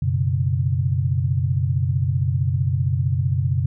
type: chord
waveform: sine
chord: F# suspended fourth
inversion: none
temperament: just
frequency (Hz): 92.5 / 123.33 / 138.75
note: F#2 / B2 / C#3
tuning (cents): 0 / -2 / +2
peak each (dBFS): -22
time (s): 0.02-3.66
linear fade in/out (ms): 5
effects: none